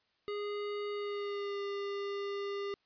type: tone with pitch glide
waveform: square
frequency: 412 to 401.2 Hz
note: G#4 to G4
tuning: -14 to +40 cents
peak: -36 dBFS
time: 0.28-2.74 s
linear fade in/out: 0 ms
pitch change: -46 cents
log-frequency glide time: 0.9-1.62 s
effects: white hiss -75 dBFS RMS until 2.85 s + resampled to 11025 Hz